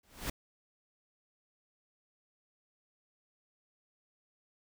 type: noise with exponential growth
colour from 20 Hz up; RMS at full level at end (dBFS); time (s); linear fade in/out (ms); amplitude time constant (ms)
pink; -33; 0.03-0.3; 5; 57
effects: none